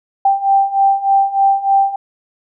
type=beating tone pair; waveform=sine; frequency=784 / 787.3 Hz; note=G5 / G5; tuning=0 / +7 cents; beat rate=3.3 Hz; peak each=-15 / -12 dBFS; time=0.25-1.96 s; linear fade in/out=5 ms; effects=none